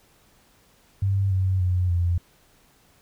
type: tone with pitch steps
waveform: sine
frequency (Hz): 98 / 94.17 / 90.49 / 86.96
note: G2 / F#2 / F#2 / F2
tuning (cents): 0 / +31 / -38 / -7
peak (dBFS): -19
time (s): 1.02-2.18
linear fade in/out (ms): 5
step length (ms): 290
effects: pink hiss -59 dBFS RMS until 3.01 s